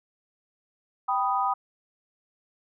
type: chord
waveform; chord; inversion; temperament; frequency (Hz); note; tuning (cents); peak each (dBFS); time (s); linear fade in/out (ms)
sine; G augmented; none; equal; 784 / 987.8 / 1244.5; G5 / B5 / D#6; 0 / 0 / 0; -27; 1.08-1.54; 10
effects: none